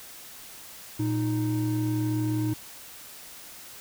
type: tone pair together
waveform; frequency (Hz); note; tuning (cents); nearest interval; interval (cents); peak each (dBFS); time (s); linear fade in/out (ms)
triangle; 116.54 / 310.1; A#2 / D#4; 0 / -6; octave + perfect fourth; 1694; -25; 0.99-2.54; 10
effects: white hiss -45 dBFS RMS until 3.8 s